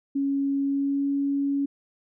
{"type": "tone with pitch glide", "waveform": "sine", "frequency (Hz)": [277.2, 279.9], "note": ["C#4", "C#4"], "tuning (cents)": [0, 17], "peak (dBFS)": -22, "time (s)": [0.15, 1.66], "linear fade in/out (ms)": 10, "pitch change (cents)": 17, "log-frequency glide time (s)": [0.63, 1.08], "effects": []}